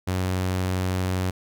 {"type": "tone", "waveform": "sawtooth", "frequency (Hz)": 92.5, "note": "F#2", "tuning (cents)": 0, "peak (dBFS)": -19, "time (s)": [0.07, 1.31], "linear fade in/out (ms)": 10, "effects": []}